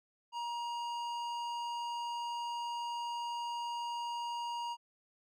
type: tone with hard clipping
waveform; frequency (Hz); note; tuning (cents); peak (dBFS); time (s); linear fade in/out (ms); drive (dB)
sine; 947; A#5; +27; -38; 0.32-4.77; 50; 12
effects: none